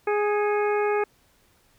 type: harmonic tone with a mistuned harmonic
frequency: 415.3 Hz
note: G#4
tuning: in tune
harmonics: 1 / 2 / 3 / 4 / 5 / 6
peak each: -22 / -28 / -32 / -34 / -36 / -38 dBFS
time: 0.07-1.04 s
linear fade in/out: 5 ms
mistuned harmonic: 5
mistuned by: +71 cents
effects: pink hiss -62 dBFS RMS until 1.78 s